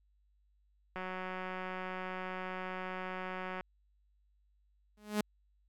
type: click train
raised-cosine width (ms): 0.5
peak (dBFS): -26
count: 491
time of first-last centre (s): 0.96-3.609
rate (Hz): 185
type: tone with exponential growth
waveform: sawtooth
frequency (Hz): 210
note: G#3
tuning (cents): +19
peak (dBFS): -23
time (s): 4.97-5.21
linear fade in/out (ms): 5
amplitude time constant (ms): 52
effects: added 50 Hz sine -68 dBFS peak until 5.68 s